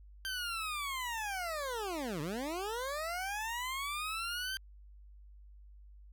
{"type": "linear two-way sweep", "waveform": "20% pulse", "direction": "down then up", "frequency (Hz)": [1568, 139.3, 1568], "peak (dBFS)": -31, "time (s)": [0.25, 4.57], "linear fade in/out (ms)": 0, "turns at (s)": 2.21, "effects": ["added 50 Hz sine -52 dBFS peak until 6.12 s"]}